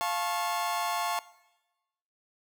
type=chord; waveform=40% pulse; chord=F augmented; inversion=none; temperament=just; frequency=698.5 / 873.1 / 1091.3 Hz; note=F5 / A5 / C#6; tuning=0 / -14 / -27 cents; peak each=-32 dBFS; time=0.01-1.19 s; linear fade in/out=0 ms; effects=noise-tail reverb RT60 1.0 s tail -18 dB re dry